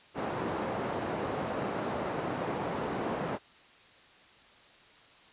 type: band-pass noise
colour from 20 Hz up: white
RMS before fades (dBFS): -34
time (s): 0.14-3.39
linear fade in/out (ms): 50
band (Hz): 120 to 780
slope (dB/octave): 12
effects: white hiss -57 dBFS RMS until 5.32 s + resampled to 8000 Hz